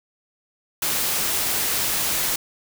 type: noise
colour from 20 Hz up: white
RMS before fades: -23 dBFS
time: 0.82-2.36 s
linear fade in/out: 5 ms
effects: none